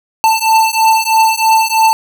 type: beating tone pair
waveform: square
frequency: 886 / 889.1 Hz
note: A5 / A5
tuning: +12 / +18 cents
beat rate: 3.1 Hz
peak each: -12 dBFS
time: 0.24-1.93 s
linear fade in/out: 0 ms
effects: none